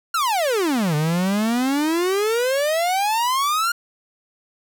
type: exponential two-way sweep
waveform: 45% pulse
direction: down then up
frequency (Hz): 1426 to 146.83 to 1426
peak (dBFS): -18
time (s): 0.14-3.72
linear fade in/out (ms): 5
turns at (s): 0.95
effects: none